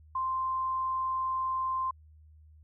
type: tone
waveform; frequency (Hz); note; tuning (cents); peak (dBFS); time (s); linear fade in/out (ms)
sine; 1045; C6; -2; -28; 0.15-1.91; 5
effects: added 77 Hz sine -53 dBFS peak until 2.63 s